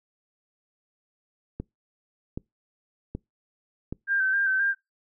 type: click train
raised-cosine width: 3 ms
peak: -19 dBFS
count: 4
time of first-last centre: 1.6-3.926 s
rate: 1.29 Hz
type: tone with vibrato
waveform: sine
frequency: 1568 Hz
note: G6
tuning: in tune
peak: -21 dBFS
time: 4.07-4.75 s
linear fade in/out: 50 ms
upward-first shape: square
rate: 3.8 Hz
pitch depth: 33 cents each way
effects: noise-tail reverb RT60 0.2 s tail -26 dB re dry